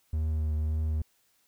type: tone with vibrato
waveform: triangle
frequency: 77.5 Hz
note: D#2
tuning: 6 cents flat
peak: -24 dBFS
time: 0.13-1.02 s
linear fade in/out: 5 ms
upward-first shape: triangle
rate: 1.8 Hz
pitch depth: 23 cents each way
effects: white hiss -69 dBFS RMS until 1.47 s

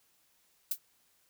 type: noise with exponential decay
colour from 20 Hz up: violet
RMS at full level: -25 dBFS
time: 0.71-0.79 s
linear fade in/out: 5 ms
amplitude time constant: 16 ms
effects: white hiss -70 dBFS RMS until 1.29 s

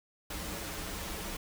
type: noise with comb filter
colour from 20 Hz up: pink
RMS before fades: -39 dBFS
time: 0.3-1.37 s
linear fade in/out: 5 ms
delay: 8 ms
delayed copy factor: -0.65
effects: none

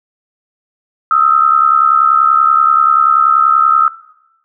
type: tone pair together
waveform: sine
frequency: 1259.6 / 1330 Hz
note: D#6 / E6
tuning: +21 / +15 cents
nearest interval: minor second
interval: 94 cents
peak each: -10 dBFS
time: 1.11-3.88 s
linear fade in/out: 2 ms
effects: noise-tail reverb RT60 0.9 s tail -18 dB re dry

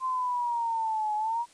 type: exponential two-way sweep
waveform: sine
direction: down then up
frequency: 1046.5 to 842 to 962 Hz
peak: -26 dBFS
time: 0-1.46 s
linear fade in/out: 50 ms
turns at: 1.15 s
effects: white hiss -57 dBFS RMS until 1.53 s + resampled to 22050 Hz

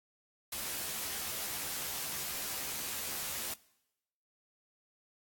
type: noise with comb filter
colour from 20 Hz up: white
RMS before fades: -38 dBFS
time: 0.52-3.54 s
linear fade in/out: 5 ms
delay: 14 ms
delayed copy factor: +0.75
effects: noise-tail reverb RT60 0.9 s tail -22 dB re dry + AAC 64 kbps

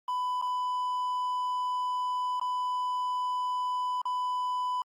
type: tone with dropouts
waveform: triangle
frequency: 998 Hz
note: B5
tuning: 18 cents sharp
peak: -26 dBFS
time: 0.08-4.82 s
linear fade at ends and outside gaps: 2 ms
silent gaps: 0.415-0.423 / 2.398-2.413 / 4.017-4.054 s
effects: Opus 24 kbps

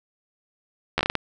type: slowing click train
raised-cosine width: 0.3 ms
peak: -5 dBFS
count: 7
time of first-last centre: 0.98-1.153 s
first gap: 12 ms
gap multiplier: 1.35
effects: none

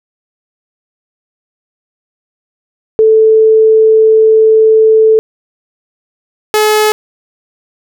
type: tone pair in turn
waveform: sine / sawtooth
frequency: 439.6 / 427.1 Hz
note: A4 / G#4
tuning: -2 / +48 cents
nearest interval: unison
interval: 50 cents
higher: first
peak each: -3 dBFS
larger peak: neither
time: 2.99-5.19 / 6.54-6.92 s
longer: first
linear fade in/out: 0 ms
effects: none

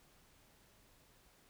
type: silence
effects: pink hiss -67 dBFS RMS until 1.49 s

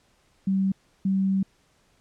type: tone bursts at uneven times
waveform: sine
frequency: 192.7 Hz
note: G3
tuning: 29 cents flat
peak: -20 dBFS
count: 2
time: 0.47-0.72 / 1.05-1.43 s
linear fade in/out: 5 ms
effects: pink hiss -64 dBFS RMS until 2 s + low-pass 9000 Hz 12 dB/octave

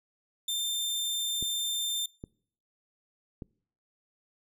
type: tone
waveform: sawtooth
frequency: 3587 Hz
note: A7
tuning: 33 cents sharp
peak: -26 dBFS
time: 0.48-2.06 s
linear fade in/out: 5 ms
type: clicks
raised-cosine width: 3 ms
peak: -26 dBFS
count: 3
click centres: 1.426 / 2.239 / 3.422 s
effects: noise-tail reverb RT60 0.6 s tail -25 dB re dry

